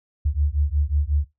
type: beating tone pair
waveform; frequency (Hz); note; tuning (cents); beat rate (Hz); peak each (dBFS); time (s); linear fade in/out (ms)
sine; 70.5 / 76; C#2 / D#2; +30 / -40; 5.5; -22; 0.25-1.25; 10
effects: noise-tail reverb RT60 0.2 s tail -18 dB re dry